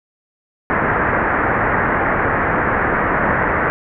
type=low-pass noise; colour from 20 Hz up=white; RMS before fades=-17 dBFS; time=0.7-3.7 s; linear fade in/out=0 ms; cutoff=1900 Hz; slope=48 dB/octave; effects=none